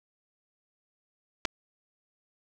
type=clicks; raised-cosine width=0.2 ms; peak=-11 dBFS; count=2; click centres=1.451 / 1.454 s; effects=none